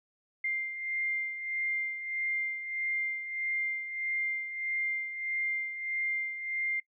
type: beating tone pair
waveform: sine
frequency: 2100 / 2101.6 Hz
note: C7 / C7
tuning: +6 / +7 cents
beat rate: 1.6 Hz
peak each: -32 / -39 dBFS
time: 0.44-6.8 s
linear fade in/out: 5 ms
effects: noise-tail reverb RT60 0.1 s tail -20 dB re dry